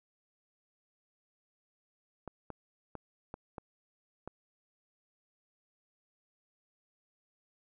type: clicks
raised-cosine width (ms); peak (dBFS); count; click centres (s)
1; -27; 6; 2.277 / 2.503 / 2.953 / 3.341 / 3.582 / 4.276
effects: none